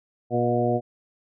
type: harmonic tone with a mistuned harmonic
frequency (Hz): 120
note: B2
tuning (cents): -49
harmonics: 1 / 2 / 3 / 4 / 5 / 6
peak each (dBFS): -27 / -27 / -27 / -27 / -27 / -27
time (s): 0.3-0.81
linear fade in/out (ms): 50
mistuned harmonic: 5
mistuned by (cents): +32
effects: none